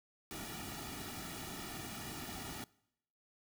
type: noise with comb filter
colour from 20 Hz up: pink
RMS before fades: -45 dBFS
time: 0.31-2.64 s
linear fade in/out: 0 ms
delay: 1.9 ms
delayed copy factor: -0.75
effects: noise-tail reverb RT60 0.8 s tail -23 dB re dry